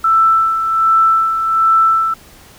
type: tone with tremolo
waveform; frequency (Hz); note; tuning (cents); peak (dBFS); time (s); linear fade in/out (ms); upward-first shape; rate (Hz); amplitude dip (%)
sine; 1326; E6; +10; -7; 0.04-2.14; 5; sine; 1.3; 55
effects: pink hiss -42 dBFS RMS until 2.58 s